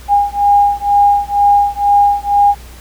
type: beating tone pair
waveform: sine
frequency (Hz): 812 / 814.1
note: G#5 / G#5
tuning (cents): -39 / -35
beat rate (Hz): 2.1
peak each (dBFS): -11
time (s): 0.08-2.55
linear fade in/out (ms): 50
effects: added 60 Hz sine -32 dBFS peak until 2.8 s + pink hiss -39 dBFS RMS until 2.8 s